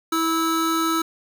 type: tone pair together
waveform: square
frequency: 326.9 / 1306 Hz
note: E4 / E6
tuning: -14 / -17 cents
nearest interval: 2 octaves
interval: 2397 cents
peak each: -23 dBFS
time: 0.12-1.02 s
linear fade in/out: 5 ms
effects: none

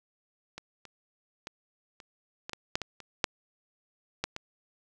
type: clicks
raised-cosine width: 0.2 ms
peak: -23 / -30 / -21 / -30 / -20 / -19 / -10 / -17 / -28 / -6 / -12 / -19 dBFS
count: 12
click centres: 0.58 / 0.853 / 1.471 / 2.002 / 2.495 / 2.533 / 2.755 / 2.817 / 3.003 / 3.242 / 4.24 / 4.364 s
effects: none

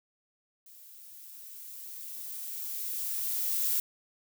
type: noise with level ramp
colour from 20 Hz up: violet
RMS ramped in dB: -53 to -28 dBFS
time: 0.66-3.8 s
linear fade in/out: 2 ms
effects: none

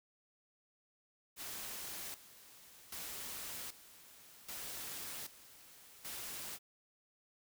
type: noise with tremolo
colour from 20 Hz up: white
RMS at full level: -45 dBFS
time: 1.36-6.59 s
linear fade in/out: 50 ms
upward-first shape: square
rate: 0.64 Hz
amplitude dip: 80%
effects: none

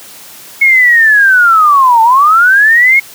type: linear two-way sweep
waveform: sine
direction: down then up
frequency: 2193 to 880 to 2193 Hz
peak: -3 dBFS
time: 0.61-3 s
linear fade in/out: 10 ms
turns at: 2.02 s
effects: white hiss -33 dBFS RMS until 3.14 s + high-pass 100 Hz 12 dB/octave

